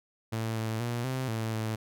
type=tone with pitch steps; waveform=sawtooth; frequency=112.2 / 111.1 / 119.2 / 130.3 / 111.9 / 110.4 Hz; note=A2 / A2 / A#2 / C3 / A2 / A2; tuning=+34 / +17 / +39 / -7 / +30 / +6 cents; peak=-26 dBFS; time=0.32-1.76 s; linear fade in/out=10 ms; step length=240 ms; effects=none